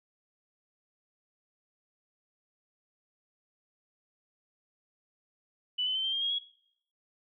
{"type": "tone with pitch steps", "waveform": "sine", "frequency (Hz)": [2980, 3036, 3092, 3150, 3209, 3269, 3330], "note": ["F#7", "F#7", "G7", "G7", "G7", "G#7", "G#7"], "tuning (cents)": [12, 44, -24, 8, 40, -28, 4], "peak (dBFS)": -28, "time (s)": [5.78, 6.389], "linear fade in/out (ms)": 10, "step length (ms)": 87, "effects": ["noise-tail reverb RT60 0.7 s tail -19 dB re dry"]}